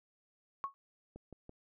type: tone with exponential decay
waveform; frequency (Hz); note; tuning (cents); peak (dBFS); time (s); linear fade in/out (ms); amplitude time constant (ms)
sine; 1102; C#6; -11; -30; 0.64-0.74; 0; 21
type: click train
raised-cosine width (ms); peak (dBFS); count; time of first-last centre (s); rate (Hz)
2; -36; 3; 1.16-1.494; 5.99
effects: none